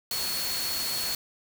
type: tone in noise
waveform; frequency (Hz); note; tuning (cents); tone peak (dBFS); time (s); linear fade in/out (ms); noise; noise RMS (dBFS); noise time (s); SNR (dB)
sine; 4364; C#8; -28; -31; 0.11-1.15; 2; white; -32; 0.11-1.15; -2
effects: none